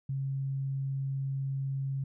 sine tone, 136 Hz, C#3, 33 cents flat, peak -30 dBFS, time 0.09-2.04 s, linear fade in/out 5 ms, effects none

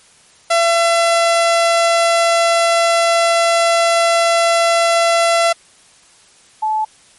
sawtooth / sine tone pair in turn, 675 / 866.3 Hz, E5 / A5, +41 / -27 cents, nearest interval major third, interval 432 cents, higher second, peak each -7 / -14 dBFS, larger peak first, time 0.5-5.53 / 6.62-6.85 s, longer first, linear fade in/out 10 ms, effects white hiss -48 dBFS RMS until 7.18 s + MP3 48 kbps

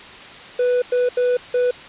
triangle tone bursts at uneven times, 493.9 Hz, B4, in tune, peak -13 dBFS, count 4, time 0.59-0.82 / 0.92-1.09 / 1.17-1.37 / 1.54-1.71 s, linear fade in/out 5 ms, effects white hiss -38 dBFS RMS until 1.88 s + resampled to 8000 Hz

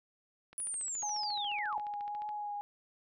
click train, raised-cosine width 0.3 ms, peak -37 dBFS, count 26, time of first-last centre 0.53-2.291 s, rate 14.2 Hz
sine linear sweep, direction down, 10000 to 740 Hz, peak -35 dBFS, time 0.58-1.78 s, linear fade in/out 0 ms
sine tone with vibrato, 831 Hz, G#5, 1 cent sharp, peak -36 dBFS, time 1.03-2.61 s, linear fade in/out 0 ms, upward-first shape triangle, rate 1.8 Hz, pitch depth 24 cents each way
effects none

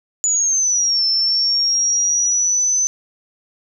sine exponential two-way sweep, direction down then up, 6980 to 5320 to 6120 Hz, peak -14 dBFS, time 0.24-2.87 s, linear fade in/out 0 ms, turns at 1.05 s, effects none

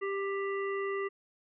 harmonic tone, 394.4 Hz, G4, 11 cents sharp, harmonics 1 / 3 / 5 / 7, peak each -32 / -39 / -40 / -50 dBFS, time 0.01-1.09 s, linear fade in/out 20 ms, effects none

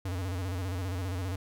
square tone with vibrato, 91.9 Hz, F#2, 11 cents flat, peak -32 dBFS, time 0.05-1.36 s, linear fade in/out 5 ms, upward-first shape square, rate 15 Hz, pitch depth 81 cents each way, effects none

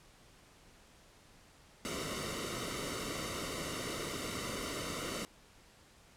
pink noise with comb filter, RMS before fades -39 dBFS, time 1.85-5.25 s, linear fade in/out 0 ms, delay 1.2 ms, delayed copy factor -0.75, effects pink hiss -61 dBFS RMS until 6.16 s + low-pass 10000 Hz 12 dB/octave

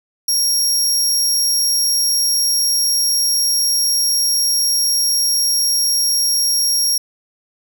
25% pulse tone, 5588 Hz, F8, in tune, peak -9 dBFS, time 0.28-6.98 s, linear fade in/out 5 ms, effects none

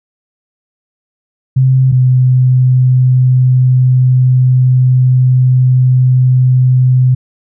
sine tone pair in turn, 130.81 / 127.67 Hz, C3 / C3, 0 / -42 cents, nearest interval unison, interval 42 cents, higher first, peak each -5 dBFS, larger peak neither, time 1.56-1.92 / 1.92-7.15 s, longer second, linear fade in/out 10 ms, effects none

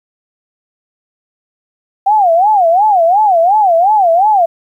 sine tone with vibrato, 755 Hz, F#5, 35 cents sharp, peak -6 dBFS, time 2.06-4.46 s, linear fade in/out 10 ms, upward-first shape sine, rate 2.8 Hz, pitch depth 240 cents each way, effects 8-bit

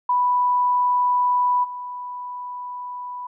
sine tone with level steps, 987.8 Hz, B5, in tune, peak -16 / -29 dBFS, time 0.09-3.27 s, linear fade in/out 5 ms, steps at 1.63 s, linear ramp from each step 20 ms, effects none

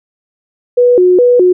sine tone with vibrato, 421.6 Hz, G#4, 26 cents sharp, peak -4 dBFS, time 0.77-1.53 s, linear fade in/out 10 ms, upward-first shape square, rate 2.4 Hz, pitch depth 260 cents each way, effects none

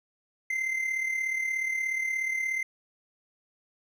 triangle tone with amplitude modulation, 2078 Hz, C7, 12 cents flat, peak -23 dBFS, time 0.5-2.63 s, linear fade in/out 5 ms, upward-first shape sine, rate 36.8 Hz, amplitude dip 55%, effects none

